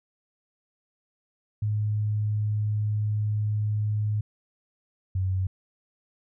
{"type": "tone pair in turn", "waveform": "sine", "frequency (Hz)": [105.8, 94.07], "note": ["G#2", "F#2"], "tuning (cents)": [33, 29], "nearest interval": "major second", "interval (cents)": 204, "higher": "first", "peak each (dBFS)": -23, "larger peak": "neither", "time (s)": [[1.62, 4.21], [5.15, 5.47]], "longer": "first", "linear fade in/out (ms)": 5, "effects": []}